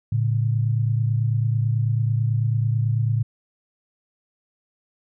sine tone pair together, 112 / 141.11 Hz, A2 / C#3, +31 / +31 cents, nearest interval major third, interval 400 cents, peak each -19 / -25 dBFS, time 0.12-3.23 s, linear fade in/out 5 ms, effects none

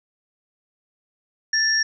sine tone pair together, 1760 / 5588 Hz, A6 / F8, 0 / 0 cents, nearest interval octave + minor sixth, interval 2000 cents, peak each -20 dBFS, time 1.53-1.83 s, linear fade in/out 5 ms, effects none

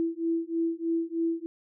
sine beating tone pair, 329.9 / 333.1 Hz, E4 / E4, +1 / +18 cents, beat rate 3.2 Hz, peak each -29 dBFS, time 0-1.46 s, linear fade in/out 0 ms, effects none

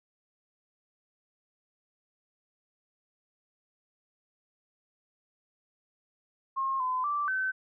sine tone with pitch steps, 1073 / 1018 / 1169 / 1530 Hz, C6 / C6 / D6 / G6, +43 / -48 / -8 / -42 cents, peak -27 dBFS, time 6.56-7.52 s, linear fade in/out 20 ms, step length 240 ms, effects none

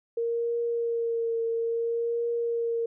sine tone with vibrato, 463.9 Hz, A#4, 8 cents flat, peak -25 dBFS, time 0.17-2.86 s, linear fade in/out 5 ms, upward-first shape triangle, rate 0.59 Hz, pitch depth 25 cents each way, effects none

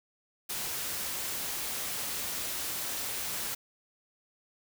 white noise, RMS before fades -35 dBFS, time 0.49-3.55 s, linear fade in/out 10 ms, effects none

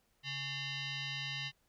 sine tone with frequency modulation, 138.2 Hz, C#3, 5 cents flat, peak -37 dBFS, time 0.23-1.52 s, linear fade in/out 50 ms, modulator 968 Hz, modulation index 4.1, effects pink hiss -75 dBFS RMS until 1.68 s

